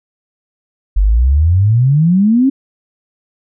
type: exponential sweep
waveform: sine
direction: up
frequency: 45.4 to 278.7 Hz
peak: -7 dBFS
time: 0.96-2.5 s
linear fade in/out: 10 ms
effects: none